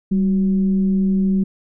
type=tone with frequency modulation; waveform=sine; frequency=193.5 Hz; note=G3; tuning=22 cents flat; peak=-14 dBFS; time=0.11-1.44 s; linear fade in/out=10 ms; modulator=175 Hz; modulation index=0.3; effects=none